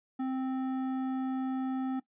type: tone with hard clipping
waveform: sine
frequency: 261.6 Hz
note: C4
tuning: in tune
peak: -32 dBFS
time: 0.19-2 s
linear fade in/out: 10 ms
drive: 10 dB
effects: noise-tail reverb RT60 0.1 s tail -18 dB re dry + resampled to 8000 Hz